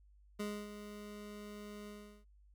25% pulse tone with ADSR envelope, 207.7 Hz, G#3, in tune, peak -33 dBFS, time 0.39-2.25 s, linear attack 12 ms, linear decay 270 ms, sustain -10 dB, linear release 380 ms, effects added 50 Hz sine -61 dBFS peak until 2.54 s

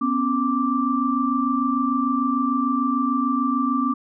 sine tone cluster, 246.6 / 273.3 / 1173 Hz, B3 / C#4 / D6, -2 / -24 / -2 cents, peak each -23 dBFS, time 0.01-3.94 s, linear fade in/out 10 ms, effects none

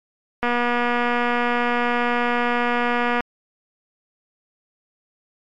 click train, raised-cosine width 0.5 ms, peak -7 dBFS, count 670, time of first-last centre 0.43-3.206 s, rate 241 Hz, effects MP3 96 kbps

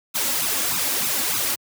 white noise with flanger, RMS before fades -23 dBFS, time 0.14-1.56 s, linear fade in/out 20 ms, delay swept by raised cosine 0.78 to 3.68 ms, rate 3.3 Hz, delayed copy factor +0.85, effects high-pass 100 Hz 12 dB/octave

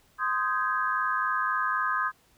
sine chord, Ab major seventh, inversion first, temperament just, 1038.3 / 1245.9 / 1557.4 / 1661.2 Hz, C6 / Eb6 / G6 / Ab6, -14 / +2 / -12 / 0 cents, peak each -30 / -28 / -32 / -32 dBFS, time 0.18-2.12 s, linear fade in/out 50 ms, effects pink hiss -63 dBFS RMS until 2.37 s

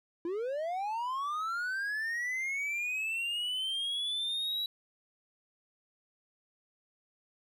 triangle linear sweep, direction up, 327 to 3920 Hz, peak -30 dBFS, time 0.25-4.66 s, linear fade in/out 2 ms, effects none

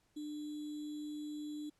sine tone with sample-and-hold, 299.1 Hz, D4, 32 cents sharp, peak -40 dBFS, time 0.16-1.7 s, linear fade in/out 10 ms, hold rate 3675 Hz, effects pink hiss -75 dBFS RMS until 1.79 s + low-pass 11000 Hz 12 dB/octave

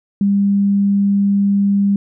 sine tone, 200 Hz, G3, 35 cents sharp, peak -11 dBFS, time 0.21-1.96 s, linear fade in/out 2 ms, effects none

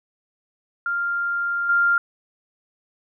sine tone with level steps, 1396 Hz, F6, 1 cent flat, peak -21 / -15 dBFS, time 0.86-1.98 s, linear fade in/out 2 ms, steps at 1.69 s, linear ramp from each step 5 ms, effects none

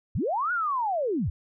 sine linear two-way sweep, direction up then down, 56.3 to 1480 to 56.3 Hz, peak -24 dBFS, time 0.15-1.3 s, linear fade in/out 5 ms, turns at 0.52 s, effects none

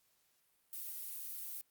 violet noise, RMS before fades -44 dBFS, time 0.73-1.61 s, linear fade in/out 0 ms, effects white hiss -75 dBFS RMS until 1.7 s + Opus 48 kbps

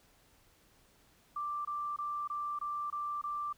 sine tone bursts, 1177 Hz, D6, 3 cents sharp, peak -34 dBFS, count 7, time 1.36-3.528 s, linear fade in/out 5 ms, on 290 ms, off 23 ms, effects pink hiss -66 dBFS RMS until 3.57 s

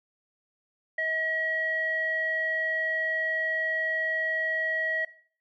square tone with low-pass filter, 638 Hz, D#5, 43 cents sharp, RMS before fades -29 dBFS, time 0.98-5.05 s, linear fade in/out 5 ms, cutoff 2000 Hz, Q 9, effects noise-tail reverb RT60 0.5 s tail -18 dB re dry

